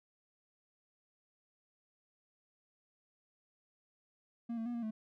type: tone with pitch steps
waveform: triangle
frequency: 233.6 / 225.5 / 240.8 / 234.7 / 218 Hz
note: A#3 / A3 / B3 / A#3 / A3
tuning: +4 / +43 / -44 / +12 / -16 cents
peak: -34 dBFS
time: 4.49-4.91 s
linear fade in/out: 10 ms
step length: 84 ms
effects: none